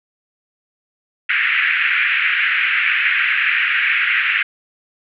white band-pass noise, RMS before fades -17 dBFS, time 1.29-4.43 s, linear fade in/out 5 ms, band 1500 to 2600 Hz, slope 48 dB/octave, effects none

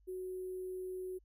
sine tone with sample-and-hold, 370 Hz, F#4, in tune, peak -39 dBFS, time 0.07-1.19 s, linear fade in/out 20 ms, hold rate 11025 Hz, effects added 50 Hz sine -64 dBFS peak until 1.24 s

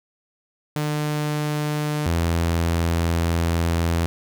sawtooth tone pair in turn, 149.9 / 83.93 Hz, D3 / E2, +36 / +32 cents, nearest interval minor seventh, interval 1004 cents, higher first, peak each -18 / -15 dBFS, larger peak second, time 0.76-2.06 / 2.06-4.06 s, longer second, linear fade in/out 0 ms, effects none

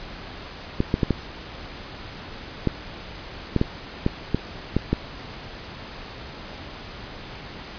clicks, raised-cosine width 3 ms, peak -6 dBFS, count 11, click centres 0.804 / 0.941 / 1.032 / 1.107 / 2.673 / 3.563 / 3.614 / 4.064 / 4.346 / 4.766 / 4.93 s, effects pink hiss -38 dBFS RMS until 7.78 s + resampled to 11025 Hz

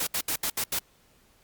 white noise bursts at uneven times, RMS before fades -28 dBFS, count 6, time 0-0.07 / 0.14-0.21 / 0.28-0.36 / 0.43-0.5 / 0.57-0.64 / 0.72-0.79 s, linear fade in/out 5 ms, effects pink hiss -62 dBFS RMS until 1.43 s + Opus 48 kbps

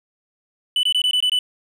triangle tone bursts, 2986 Hz, F#7, 15 cents sharp, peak -14 dBFS, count 7, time 0.76-1.39 s, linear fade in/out 2 ms, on 72 ms, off 21 ms, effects none

